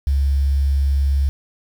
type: tone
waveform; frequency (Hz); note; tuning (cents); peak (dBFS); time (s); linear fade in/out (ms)
sine; 69.3; C#2; 0; -14; 0.07-1.29; 0
effects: 7-bit